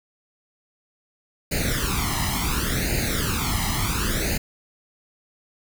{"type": "noise with flanger", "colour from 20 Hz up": "pink", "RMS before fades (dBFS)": -24, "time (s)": [1.51, 4.38], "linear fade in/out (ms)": 10, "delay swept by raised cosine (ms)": [0.44, 1], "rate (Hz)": 0.7, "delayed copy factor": 0.85, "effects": []}